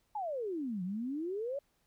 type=exponential two-way sweep; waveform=sine; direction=down then up; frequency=880 to 174.61 to 582 Hz; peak=-34 dBFS; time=0.15-1.59 s; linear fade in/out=5 ms; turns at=0.83 s; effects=pink hiss -75 dBFS RMS until 1.86 s